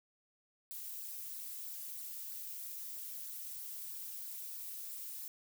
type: noise with flanger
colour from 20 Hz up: violet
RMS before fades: -45 dBFS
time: 0.71-5.28 s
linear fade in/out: 0 ms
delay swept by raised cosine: 0.3 to 5.3 ms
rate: 3.1 Hz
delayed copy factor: -0.65
effects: none